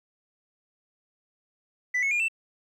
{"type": "tone with pitch steps", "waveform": "sine", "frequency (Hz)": [1988, 2193, 2419, 2669], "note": ["B6", "C#7", "D#7", "E7"], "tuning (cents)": [11, -19, -49, 21], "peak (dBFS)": -20, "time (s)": [1.94, 2.284], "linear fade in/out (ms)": 10, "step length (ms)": 86, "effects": ["tanh soft clip ceiling -22 dBFS", "10-bit"]}